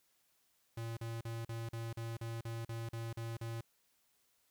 square tone bursts, 114.8 Hz, A#2, 26 cents flat, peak -40 dBFS, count 12, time 0.77-3.61 s, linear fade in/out 5 ms, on 200 ms, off 40 ms, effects white hiss -75 dBFS RMS until 4.5 s

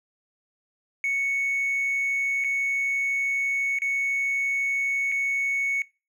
triangle tone with dropouts, 2217 Hz, C#7, in tune, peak -20 dBFS, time 1.04-5.82 s, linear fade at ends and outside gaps 1 ms, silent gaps 2.44-2.445 / 3.787-3.819 / 5.117-5.121 s, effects noise-tail reverb RT60 0.3 s tail -24 dB re dry + tanh soft clip ceiling -18 dBFS

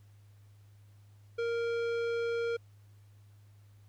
sine tone with tanh clipping, 466.2 Hz, A#4, in tune, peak -32 dBFS, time 1.38-2.57 s, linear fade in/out 10 ms, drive 15 dB, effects added 102 Hz sine -55 dBFS peak until 3.88 s + pink hiss -71 dBFS RMS until 3.88 s

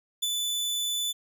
sawtooth tone with ADSR envelope, 3491 Hz, A7, 14 cents flat, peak -21 dBFS, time 0.22-1.13 s, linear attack 12 ms, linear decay 33 ms, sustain -3 dB, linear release 22 ms, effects none

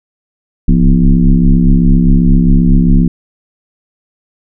sine tone with frequency modulation, 103.83 Hz, G#2, in tune, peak -4 dBFS, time 0.68-3.08 s, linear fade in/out 5 ms, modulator 67.6 Hz, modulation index 2.2, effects none

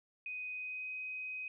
sine tone with pitch glide, 2500 to 2516 Hz, D#7 to D#7, +8 to +19 cents, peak -39 dBFS, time 0.26-1.48 s, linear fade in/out 2 ms, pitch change +11 cents, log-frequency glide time 0.52-0.91 s, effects none

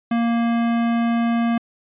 sine tone with hard clipping, 233.1 Hz, A#3, in tune, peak -19 dBFS, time 0.11-1.58 s, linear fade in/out 5 ms, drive 18 dB, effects resampled to 8000 Hz

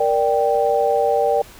sine chord, G minor, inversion first, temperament equal, 466.2 / 587.3 / 784 Hz, Bb4 / D5 / G5, 0 / 0 / 0 cents, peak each -19 dBFS, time 0-1.42 s, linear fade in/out 5 ms, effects pink hiss -43 dBFS RMS until 1.59 s

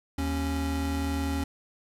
square tone pair together, 78 / 275.6 Hz, D#2 / C#4, +5 / -10 cents, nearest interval octave + minor seventh, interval 2185 cents, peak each -30 / -31 dBFS, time 0.18-1.44 s, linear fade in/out 5 ms, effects resampled to 32000 Hz + 10-bit

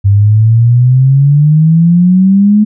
sine exponential sweep, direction up, 98 to 214.2 Hz, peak -3 dBFS, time 0.04-2.65 s, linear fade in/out 20 ms, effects none

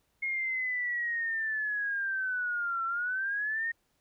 sine linear two-way sweep, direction down then up, 2155 to 1342 to 1862 Hz, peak -29 dBFS, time 0.22-3.72 s, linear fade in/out 10 ms, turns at 2.85 s, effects pink hiss -74 dBFS RMS until 4 s

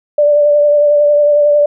sine tone with vibrato, 587.3 Hz, D5, in tune, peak -6 dBFS, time 0.18-1.66 s, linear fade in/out 5 ms, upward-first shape triangle, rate 11 Hz, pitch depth 25 cents each way, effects none

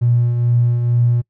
triangle tone with tremolo, 120 Hz, B2, 49 cents flat, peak -6 dBFS, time 0.01-1.22 s, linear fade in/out 20 ms, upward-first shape triangle, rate 2.2 Hz, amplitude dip 60%, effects noise-tail reverb RT60 0.1 s tail -26 dB re dry + tanh soft clip ceiling -8 dBFS

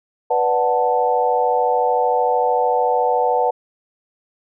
sine chord, B minor seventh, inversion none, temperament equal, 493.9 / 587.3 / 740 / 880 Hz, B4 / D5 / F#5 / A5, 0 / 0 / 0 / 0 cents, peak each -19 / -24 / -19 / -20 dBFS, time 0.3-3.51 s, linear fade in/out 10 ms, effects none

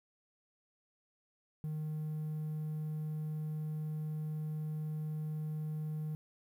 triangle tone, 154 Hz, D#3, 17 cents flat, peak -33 dBFS, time 1.64-6.15 s, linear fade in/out 0 ms, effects tanh soft clip ceiling -29 dBFS + 11-bit

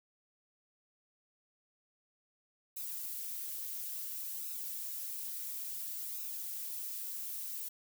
violet noise with flanger, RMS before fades -41 dBFS, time 2.76-7.69 s, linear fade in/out 10 ms, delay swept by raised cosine 0.76 to 6.36 ms, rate 0.58 Hz, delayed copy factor +0.55, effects none

